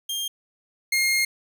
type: tone pair in turn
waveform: sawtooth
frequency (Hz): 3204 / 2134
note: G7 / C7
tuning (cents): +37 / +34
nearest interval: perfect fifth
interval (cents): 703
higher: first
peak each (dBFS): -23 / -16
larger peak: second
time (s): 0.09-0.28 / 0.92-1.25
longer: second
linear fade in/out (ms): 5
effects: none